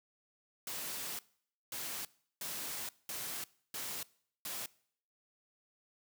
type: noise bursts at uneven times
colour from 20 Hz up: white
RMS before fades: -41 dBFS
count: 6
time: 0.67-1.19 / 1.72-2.05 / 2.41-2.89 / 3.09-3.44 / 3.74-4.03 / 4.45-4.66 s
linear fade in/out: 2 ms
effects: noise-tail reverb RT60 0.6 s tail -22 dB re dry + high-pass 100 Hz 12 dB/octave

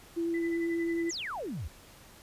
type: tone with vibrato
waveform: sine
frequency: 336 Hz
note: E4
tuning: 33 cents sharp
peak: -28 dBFS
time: 0.16-1.11 s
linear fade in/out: 20 ms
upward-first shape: sine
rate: 10 Hz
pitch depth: 10 cents each way
type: tone with tremolo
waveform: sine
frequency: 2000 Hz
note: B6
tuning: 21 cents sharp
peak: -37 dBFS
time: 0.34-1.11 s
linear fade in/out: 2 ms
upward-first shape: sine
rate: 11 Hz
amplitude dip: 80%
type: exponential sweep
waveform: sine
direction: down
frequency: 7902 to 63.4 Hz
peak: -34 dBFS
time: 1.09-1.68 s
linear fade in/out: 10 ms
effects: pink hiss -54 dBFS RMS until 2.22 s + resampled to 32000 Hz

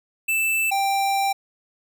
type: tone pair in turn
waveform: square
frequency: 2646 / 786.7 Hz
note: E7 / G5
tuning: +6 / +6 cents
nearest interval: octave + major sixth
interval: 2100 cents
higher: first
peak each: -20 dBFS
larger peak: neither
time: 0.28-0.71 / 0.71-1.33 s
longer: second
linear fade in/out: 10 ms
effects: none

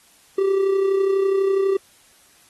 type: tone with amplitude modulation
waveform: triangle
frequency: 389.2 Hz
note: G4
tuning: 12 cents flat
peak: -12 dBFS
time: 0.38-1.77 s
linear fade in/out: 5 ms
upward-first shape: sine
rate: 32.1 Hz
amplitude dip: 50%
effects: white hiss -54 dBFS RMS until 2.49 s + AAC 32 kbps

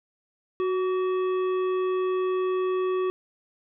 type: harmonic tone with a mistuned harmonic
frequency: 370 Hz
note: F#4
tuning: in tune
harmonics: 1 / 3 / 5 / 7 / 9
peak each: -23 / -33 / -46 / -45 / -50 dBFS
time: 0.6-3.1 s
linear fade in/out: 0 ms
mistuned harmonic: 3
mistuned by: +46 cents
effects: none

